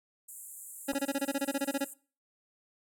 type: high-pass noise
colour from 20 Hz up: white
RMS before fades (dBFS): -42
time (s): 0.28-1.94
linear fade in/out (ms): 10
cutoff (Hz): 7200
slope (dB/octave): 96
type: tone bursts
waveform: 25% pulse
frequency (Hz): 277.2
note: C#4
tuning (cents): 0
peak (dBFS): -24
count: 15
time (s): 0.88-1.847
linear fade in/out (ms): 10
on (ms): 43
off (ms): 23
type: clicks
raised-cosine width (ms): 1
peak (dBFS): -32 / -29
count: 2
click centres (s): 0.931 / 0.935
effects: noise-tail reverb RT60 0.4 s tail -22 dB re dry + low-pass 12000 Hz 12 dB/octave